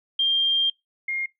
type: tone pair in turn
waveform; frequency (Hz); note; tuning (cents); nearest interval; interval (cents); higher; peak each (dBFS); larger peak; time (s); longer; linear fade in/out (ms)
sine; 3192 / 2130; G7 / C7; +31 / +30; perfect fifth; 701; first; -18 / -24; first; 0.19-0.7 / 1.08-1.26; first; 5
effects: noise-tail reverb RT60 0.2 s tail -24 dB re dry